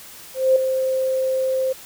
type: tone with ADSR envelope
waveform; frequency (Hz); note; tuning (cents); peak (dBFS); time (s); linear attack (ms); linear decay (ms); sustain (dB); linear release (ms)
sine; 523.3; C5; 0; -10; 0.34-1.73; 220; 4; -8; 11
effects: white hiss -41 dBFS RMS until 1.85 s